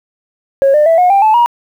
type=tone with pitch steps; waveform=sine; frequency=547 / 600 / 658.1 / 721.8 / 791.7 / 868.3 / 952.4 Hz; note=C#5 / D5 / E5 / F#5 / G5 / A5 / A#5; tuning=-23 / +37 / -3 / -43 / +17 / -23 / +37 cents; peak=-4 dBFS; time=0.62-1.46 s; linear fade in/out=0 ms; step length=120 ms; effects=tanh soft clip ceiling -3 dBFS + 7-bit